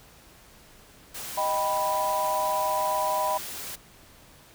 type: noise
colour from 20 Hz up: white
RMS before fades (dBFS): -37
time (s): 1.14-3.76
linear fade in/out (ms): 10
type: chord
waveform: sine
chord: Eb augmented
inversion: none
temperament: equal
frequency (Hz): 622.3 / 784 / 987.8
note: Eb5 / G5 / B5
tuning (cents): 0 / 0 / 0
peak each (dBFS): -29 / -30 / -26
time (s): 1.37-3.38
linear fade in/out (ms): 10
effects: pink hiss -53 dBFS RMS until 4.54 s